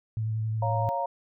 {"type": "tone with vibrato", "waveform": "sine", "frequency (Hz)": 110, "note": "A2", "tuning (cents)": 0, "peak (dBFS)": -26, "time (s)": [0.17, 0.89], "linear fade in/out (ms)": 0, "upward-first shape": "sine", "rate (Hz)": 11, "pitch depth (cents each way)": 19}
{"type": "chord", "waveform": "sine", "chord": "Bb minor", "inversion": "first", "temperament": "equal", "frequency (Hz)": [554.4, 698.5, 932.3], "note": ["Db5", "F5", "Bb5"], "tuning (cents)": [0, 0, 0], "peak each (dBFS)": [-32, -31, -29], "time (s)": [0.62, 1.06], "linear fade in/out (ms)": 5}
{"effects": []}